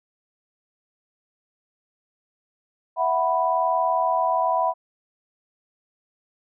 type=chord; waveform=sine; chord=E suspended second; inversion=none; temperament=equal; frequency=659.3 / 740 / 987.8 Hz; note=E5 / F#5 / B5; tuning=0 / 0 / 0 cents; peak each=-24 / -24 / -22 dBFS; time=2.96-4.74 s; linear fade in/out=50 ms; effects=none